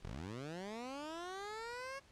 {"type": "linear sweep", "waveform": "15% pulse", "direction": "up", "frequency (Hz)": [31.54, 554.4], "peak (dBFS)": -37, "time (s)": [0.02, 2], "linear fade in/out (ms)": 20, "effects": ["pink hiss -65 dBFS RMS until 2.11 s", "low-pass 7000 Hz 12 dB/octave"]}